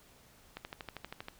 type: click train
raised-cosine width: 0.3 ms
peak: -25 dBFS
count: 10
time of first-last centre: 0.57-1.284 s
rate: 12.6 Hz
effects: pink hiss -61 dBFS RMS until 1.39 s